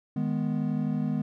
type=chord; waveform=triangle; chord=G# minor; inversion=second; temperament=equal; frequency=155.56 / 207.7 / 246.9 Hz; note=D#3 / G#3 / B3; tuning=0 / 0 / 0 cents; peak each=-28 dBFS; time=0.16-1.22 s; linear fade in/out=5 ms; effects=none